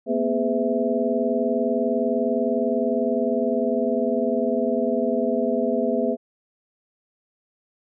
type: tone cluster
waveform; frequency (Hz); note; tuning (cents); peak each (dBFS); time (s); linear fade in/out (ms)
sine; 232.5 / 252.4 / 413.7 / 505 / 658; A#3 / B3 / G#4 / B4 / E5; -4 / +38 / -7 / +39 / -3; -26; 0.06-6.17; 50
effects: none